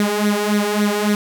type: tone with flanger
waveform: sawtooth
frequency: 207.7 Hz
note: G#3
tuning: in tune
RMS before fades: -18 dBFS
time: 0-1.15 s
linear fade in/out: 2 ms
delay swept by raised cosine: 0.5 to 2.7 ms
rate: 3.6 Hz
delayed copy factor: +0.7
effects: none